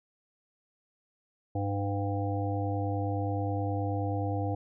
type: harmonic tone with a mistuned harmonic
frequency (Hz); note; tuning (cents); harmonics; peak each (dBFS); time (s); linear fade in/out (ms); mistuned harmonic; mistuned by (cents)
100.6; G2; +45; 1 / 3 / 5 / 7 / 8; -30 / -35 / -37 / -38 / -39; 1.55-4.55; 5; 8; -24
effects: none